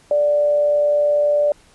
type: tone with amplitude modulation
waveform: sine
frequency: 587.3 Hz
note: D5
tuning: in tune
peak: -12 dBFS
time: 0.11-1.52 s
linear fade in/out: 2 ms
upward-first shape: sine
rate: 152 Hz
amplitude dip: 25%
effects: pink hiss -52 dBFS RMS until 1.74 s + resampled to 24000 Hz